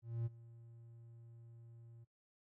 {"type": "tone with ADSR envelope", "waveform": "triangle", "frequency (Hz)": 116.3, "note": "A#2", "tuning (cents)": -4, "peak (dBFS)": -33, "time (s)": [0.02, 2.05], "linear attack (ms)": 240, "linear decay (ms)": 24, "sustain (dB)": -20, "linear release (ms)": 18, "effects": ["noise-tail reverb RT60 0.2 s tail -26 dB re dry"]}